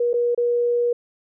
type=tone with dropouts; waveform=sine; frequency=479.7 Hz; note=A#4; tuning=50 cents sharp; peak=-17 dBFS; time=0-0.93 s; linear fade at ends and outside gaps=5 ms; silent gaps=0.132-0.139 / 0.348-0.376 s; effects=none